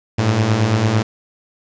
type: beating tone pair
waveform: sawtooth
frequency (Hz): 102.5 / 111.4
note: G#2 / A2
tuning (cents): -22 / +22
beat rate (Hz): 8.9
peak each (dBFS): -16 / -11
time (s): 0.18-1.03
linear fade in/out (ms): 10
effects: resampled to 16000 Hz + 7-bit